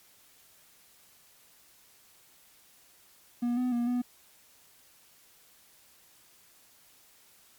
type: tone with pitch steps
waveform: triangle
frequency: 240.5 / 250.5 / 238.6 / 245.8 Hz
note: B3 / B3 / A#3 / B3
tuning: -46 / +25 / +41 / -8 cents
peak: -24 dBFS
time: 3.42-4.02 s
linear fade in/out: 10 ms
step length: 150 ms
effects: white hiss -60 dBFS RMS until 7.58 s + MP3 96 kbps